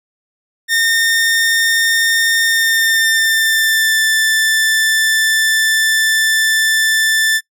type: tone with pitch glide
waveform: sawtooth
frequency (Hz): 1824 to 1765.9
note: A#6 to A6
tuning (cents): -38 to +6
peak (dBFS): -8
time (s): 0.68-7.41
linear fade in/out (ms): 50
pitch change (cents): -56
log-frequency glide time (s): 2.44-4.03
effects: noise-tail reverb RT60 0.1 s tail -21 dB re dry